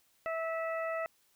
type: harmonic tone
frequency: 653 Hz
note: E5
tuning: 17 cents flat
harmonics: 1 / 2 / 3 / 4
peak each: -34 / -39 / -41 / -48 dBFS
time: 0.26-1.06 s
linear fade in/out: 0 ms
effects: white hiss -70 dBFS RMS until 1.35 s